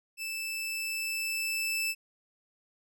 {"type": "tone with level ramp", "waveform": "sawtooth", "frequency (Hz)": 2637, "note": "E7", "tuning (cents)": 0, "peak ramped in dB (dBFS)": [-31, -25], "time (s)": [0.17, 1.95], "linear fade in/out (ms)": 50, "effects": []}